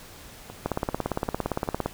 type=two click trains; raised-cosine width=1 ms; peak=-24 / -11 dBFS; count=4 / 22; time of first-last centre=0.5-1.676 / 0.66-1.86 s; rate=2.55 / 17.5 Hz; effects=pink hiss -46 dBFS RMS until 1.93 s